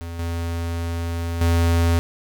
square tone with level steps, 84.4 Hz, E2, 41 cents sharp, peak -30 / -24 / -16 dBFS, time 0.01-1.99 s, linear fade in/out 0 ms, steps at 0.19 / 1.41 s, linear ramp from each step 2 ms, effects none

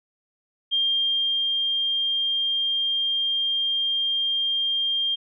sine tone with ADSR envelope, 3200 Hz, G7, 35 cents sharp, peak -19 dBFS, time 0.71-5.16 s, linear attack 25 ms, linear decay 730 ms, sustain -2 dB, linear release 19 ms, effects none

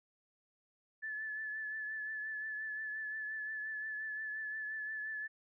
sine tone with vibrato, 1735 Hz, A6, 25 cents flat, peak -38 dBFS, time 1.02-5.28 s, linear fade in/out 20 ms, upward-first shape triangle, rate 5.7 Hz, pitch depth 34 cents each way, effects none

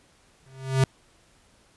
square tone with exponential growth, 132.8 Hz, C3, 26 cents sharp, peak -15 dBFS, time 0.46-0.84 s, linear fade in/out 2 ms, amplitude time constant 82 ms, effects pink hiss -60 dBFS RMS until 1.76 s + resampled to 24000 Hz

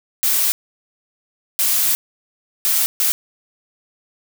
blue noise bursts at uneven times, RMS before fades -17 dBFS, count 4, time 0.23-0.52 / 1.59-1.95 / 2.65-2.86 / 3-3.12 s, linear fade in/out 0 ms, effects none

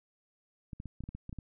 clicks, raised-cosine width 5 ms, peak -29 dBFS, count 10, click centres 0.732 / 0.801 / 0.857 / 1.006 / 1.038 / 1.09 / 1.15 / 1.294 / 1.328 / 1.387 s, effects none

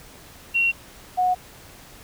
sine tone pair in turn, 2740 / 731.2 Hz, F7 / F#5, -34 / -21 cents, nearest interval octave + major seventh, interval 2287 cents, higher first, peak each -17 dBFS, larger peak neither, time 0.54-0.72 / 1.17-1.35 s, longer neither, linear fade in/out 20 ms, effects pink hiss -46 dBFS RMS until 2.03 s

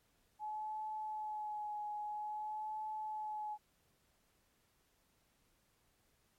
sine tone with vibrato, 850 Hz, G#5, 40 cents sharp, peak -39 dBFS, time 0.39-3.58 s, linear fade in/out 50 ms, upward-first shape sine, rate 0.5 Hz, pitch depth 24 cents each way, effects pink hiss -75 dBFS RMS until 6.38 s + MP3 64 kbps

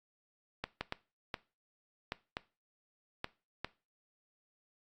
clicks, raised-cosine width 0.3 ms, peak -19 dBFS, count 8, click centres 0.64 / 0.81 / 0.924 / 1.342 / 2.121 / 2.369 / 3.244 / 3.646 s, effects noise-tail reverb RT60 0.3 s tail -19 dB re dry + Opus 48 kbps

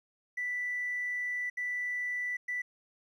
triangle tone bursts at uneven times, 1975.5 Hz, B6, in tune, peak -28 dBFS, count 3, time 0.37-1.5 / 1.57-2.37 / 2.48-2.62 s, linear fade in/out 10 ms, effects tanh soft clip ceiling -29 dBFS

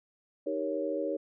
sine chord, Eb dominant seventh, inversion none, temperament equal, 311.1 / 392 / 466.2 / 554.4 Hz, Eb4 / G4 / Bb4 / Db5, 0 / 0 / 0 / 0 cents, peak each -35 / -37 / -36 / -33 dBFS, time 0.46-1.17 s, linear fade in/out 10 ms, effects none

